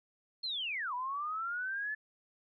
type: linear two-way sweep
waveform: sine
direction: down then up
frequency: 4301 to 966 to 1746 Hz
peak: -34 dBFS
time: 0.43-1.95 s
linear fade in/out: 10 ms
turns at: 0.94 s
effects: none